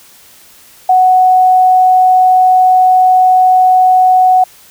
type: tone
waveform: sine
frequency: 741 Hz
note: F#5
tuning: 2 cents sharp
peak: -4 dBFS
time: 0.89-4.44 s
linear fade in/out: 5 ms
effects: white hiss -41 dBFS RMS until 4.7 s